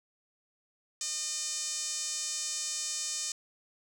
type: tone with band-pass filter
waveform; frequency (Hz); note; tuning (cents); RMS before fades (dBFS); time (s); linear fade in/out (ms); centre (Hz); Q
5% pulse; 609; D#5; -37; -35; 1.01-3.32; 2; 7200; 2.1
effects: none